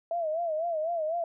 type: tone with vibrato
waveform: sine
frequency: 653 Hz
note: E5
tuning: 17 cents flat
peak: -27 dBFS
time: 0.11-1.24 s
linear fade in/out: 2 ms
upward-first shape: sine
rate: 4 Hz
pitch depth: 110 cents each way
effects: none